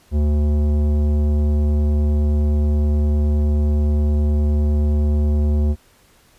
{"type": "tone with tanh clipping", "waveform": "sine", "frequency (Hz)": 74.2, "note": "D2", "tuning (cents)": 18, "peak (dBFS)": -16, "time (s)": [0.11, 5.76], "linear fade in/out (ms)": 50, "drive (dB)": 14, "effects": ["pink hiss -54 dBFS RMS until 6.38 s", "resampled to 32000 Hz"]}